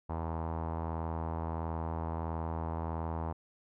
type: tone with low-pass filter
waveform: sawtooth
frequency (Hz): 81.5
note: E2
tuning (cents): -19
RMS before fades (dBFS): -36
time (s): 0.09-3.33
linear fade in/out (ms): 10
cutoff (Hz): 930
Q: 3.5
effects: none